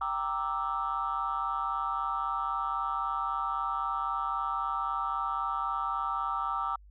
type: chord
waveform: sine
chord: E half-diminished seventh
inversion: first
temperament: equal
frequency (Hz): 784 / 932.3 / 1174.7 / 1318.5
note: G5 / Bb5 / D6 / E6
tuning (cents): 0 / 0 / 0 / 0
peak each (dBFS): -36 / -36 / -32 / -33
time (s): 0.01-6.76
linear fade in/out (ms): 5
effects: tanh soft clip ceiling -21 dBFS + added 50 Hz sine -51 dBFS peak until 6.9 s